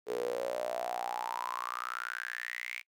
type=tone with high-pass filter sweep; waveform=sawtooth; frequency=60.5 Hz; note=B1; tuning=35 cents flat; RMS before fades=-37 dBFS; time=0.06-2.83 s; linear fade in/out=50 ms; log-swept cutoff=430 to 2300 Hz; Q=9.8; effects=noise-tail reverb RT60 0.1 s tail -25 dB re dry